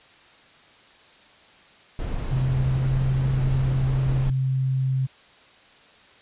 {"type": "noise", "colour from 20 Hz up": "brown", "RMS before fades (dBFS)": -28, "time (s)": [1.99, 4.3], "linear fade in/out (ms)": 2}
{"type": "tone with pitch glide", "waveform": "sine", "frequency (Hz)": [130.4, 131.84], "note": ["C3", "C3"], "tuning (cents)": [-5, 14], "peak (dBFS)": -20, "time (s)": [2.31, 5.07], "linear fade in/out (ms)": 20, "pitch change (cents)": 19, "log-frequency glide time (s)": [2.53, 2.93]}
{"effects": ["white hiss -52 dBFS RMS until 6.21 s", "resampled to 8000 Hz"]}